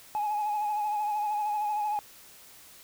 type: tone with vibrato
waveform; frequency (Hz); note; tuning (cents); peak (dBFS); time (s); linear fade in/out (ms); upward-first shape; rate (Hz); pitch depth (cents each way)
sine; 839; G#5; +17; -25; 0.15-1.99; 0; triangle; 13; 46
effects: tanh soft clip ceiling -24 dBFS + white hiss -52 dBFS RMS until 2.83 s